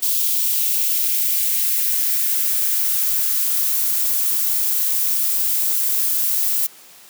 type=noise with high-pass filter sweep; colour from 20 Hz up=violet; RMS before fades=-19 dBFS; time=0.02-6.67 s; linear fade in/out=10 ms; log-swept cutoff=3200 to 430 Hz; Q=1.8; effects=white hiss -45 dBFS RMS until 7.09 s + high-pass 150 Hz 12 dB/octave